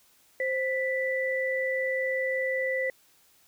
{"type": "tone pair together", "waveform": "sine", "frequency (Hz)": [523.3, 1975.7], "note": ["C5", "B6"], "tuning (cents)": [0, 0], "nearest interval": "octave + major seventh", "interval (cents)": 2300, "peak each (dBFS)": [-28, -29], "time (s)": [0.4, 2.9], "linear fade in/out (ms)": 2, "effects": ["white hiss -62 dBFS RMS until 3.47 s"]}